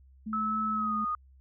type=tone with vibrato; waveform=sine; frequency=216.4 Hz; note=A3; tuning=29 cents flat; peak=-33 dBFS; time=0.26-1.05 s; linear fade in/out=10 ms; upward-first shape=sine; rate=3.8 Hz; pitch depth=10 cents each way
type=tone with pitch glide; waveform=sine; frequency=1300 to 1234.9 Hz; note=E6 to D#6; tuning=-24 to -13 cents; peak=-28 dBFS; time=0.33-1.15 s; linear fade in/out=2 ms; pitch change=-89 cents; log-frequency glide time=0.73-0.94 s
effects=added 66 Hz sine -54 dBFS peak until 1.4 s